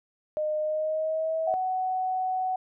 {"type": "tone with pitch glide", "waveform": "sine", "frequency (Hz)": [612, 644.3], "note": ["D#5", "E5"], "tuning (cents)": [-29, -40], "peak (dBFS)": -25, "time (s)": [0.37, 1.54], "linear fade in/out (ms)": 0, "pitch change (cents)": 89, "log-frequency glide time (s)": [0.59, 1.37]}
{"type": "tone", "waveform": "sine", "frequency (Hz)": 746, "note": "F#5", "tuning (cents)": 14, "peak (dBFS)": -25, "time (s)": [1.47, 2.56], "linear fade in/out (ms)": 5}
{"effects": []}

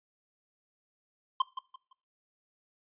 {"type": "tone with echo", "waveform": "square", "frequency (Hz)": 1046.5, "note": "C6", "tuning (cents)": 0, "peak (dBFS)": -23, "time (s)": [1.4, 1.42], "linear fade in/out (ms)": 5, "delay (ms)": 170, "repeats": 3, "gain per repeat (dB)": -11, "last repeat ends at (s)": 1.93, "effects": ["noise-tail reverb RT60 0.3 s tail -18 dB re dry", "resampled to 8000 Hz"]}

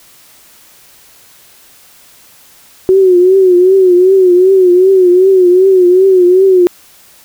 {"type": "tone with vibrato", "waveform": "sine", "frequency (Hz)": 370, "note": "F#4", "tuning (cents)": 0, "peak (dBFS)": -3, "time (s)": [2.89, 6.67], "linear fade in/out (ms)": 0, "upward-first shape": "triangle", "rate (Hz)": 2.6, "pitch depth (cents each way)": 94, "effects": ["white hiss -42 dBFS RMS until 7.24 s"]}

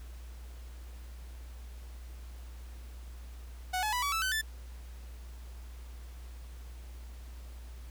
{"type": "tone with pitch steps", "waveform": "sawtooth", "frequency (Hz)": [739, 853.8, 986.4, 1139.7, 1316.7, 1521.3, 1757.6], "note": ["F#5", "G#5", "B5", "C#6", "E6", "F#6", "A6"], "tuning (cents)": [-2, 48, -2, 48, -2, 48, -2], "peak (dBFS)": -26, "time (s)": [3.73, 4.416], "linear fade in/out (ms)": 10, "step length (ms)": 98, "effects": ["added 60 Hz sine -43 dBFS peak until 7.9 s", "pink hiss -58 dBFS RMS until 7.9 s"]}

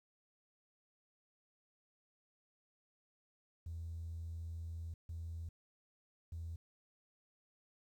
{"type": "tone bursts at uneven times", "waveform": "triangle", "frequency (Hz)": 82.8, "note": "E2", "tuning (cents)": 8, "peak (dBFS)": -38, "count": 3, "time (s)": [[3.66, 4.94], [5.09, 5.49], [6.32, 6.56]], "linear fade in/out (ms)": 5, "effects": ["tanh soft clip ceiling -39 dBFS", "12-bit"]}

